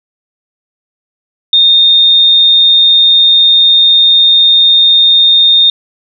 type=tone; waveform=sine; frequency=3662 Hz; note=A#7; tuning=32 cents flat; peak=-3 dBFS; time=1.53-5.7 s; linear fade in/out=2 ms; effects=none